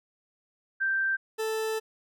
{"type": "tone pair in turn", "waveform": ["sine", "40% pulse"], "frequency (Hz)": [1568, 440], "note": ["G6", "A4"], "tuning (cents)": [0, 0], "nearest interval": "octave + minor seventh", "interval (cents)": 2200, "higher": "first", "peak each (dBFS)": [-24, -27], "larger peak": "first", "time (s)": [[0.8, 1.17], [1.38, 1.8]], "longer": "second", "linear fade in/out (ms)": 20, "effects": []}